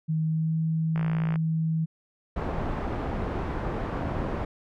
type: tone with pitch glide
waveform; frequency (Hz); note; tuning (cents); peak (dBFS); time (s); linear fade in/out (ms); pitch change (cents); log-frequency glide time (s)
sine; 158.3 to 160.7; D#3 to E3; +30 to -44; -23; 0.08-1.86; 20; +26; 0.24-0.56
type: click train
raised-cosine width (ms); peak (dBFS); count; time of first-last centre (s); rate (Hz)
0.5; -21; 24; 0.96-1.358; 57.8
type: low-pass noise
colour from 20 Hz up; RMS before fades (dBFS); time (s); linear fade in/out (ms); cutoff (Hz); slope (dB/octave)
pink; -30; 2.36-4.45; 5; 1100; 12
effects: none